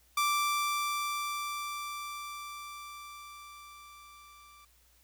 sawtooth tone with level ramp, 1173 Hz, D6, 2 cents flat, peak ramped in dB -22 to -51 dBFS, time 0.17-4.65 s, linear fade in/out 5 ms, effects added 60 Hz sine -66 dBFS peak until 5.03 s + white hiss -66 dBFS RMS until 5.03 s

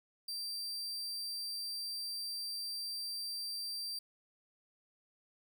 40% pulse tone, 4699 Hz, D8, in tune, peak -37 dBFS, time 0.28-3.99 s, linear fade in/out 5 ms, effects none

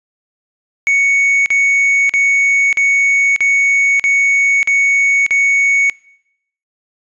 triangle tone bursts, 2224 Hz, C#7, 5 cents sharp, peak -8 dBFS, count 8, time 0.87-5.898 s, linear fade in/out 0 ms, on 590 ms, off 44 ms, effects noise-tail reverb RT60 0.8 s tail -24 dB re dry + resampled to 22050 Hz

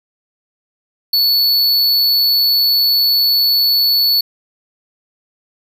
square tone, 4435 Hz, C#8, in tune, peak -11 dBFS, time 1.13-4.21 s, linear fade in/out 5 ms, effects 8-bit

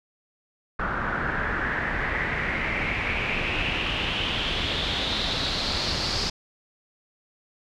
pink noise with low-pass filter sweep, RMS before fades -27 dBFS, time 0.79-6.3 s, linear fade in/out 5 ms, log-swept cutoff 1400 to 4900 Hz, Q 4.9, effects none

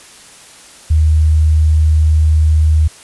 sine tone, 77.78 Hz, D#2, in tune, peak -7 dBFS, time 0.9-2.88 s, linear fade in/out 10 ms, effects white hiss -39 dBFS RMS until 3.03 s + resampled to 24000 Hz

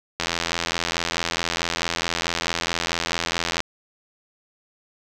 click train, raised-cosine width 0.2 ms, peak -5 dBFS, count 289, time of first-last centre 0.2-3.604 s, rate 84.6 Hz, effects none

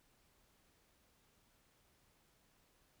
silence, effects pink hiss -73 dBFS RMS until 3 s

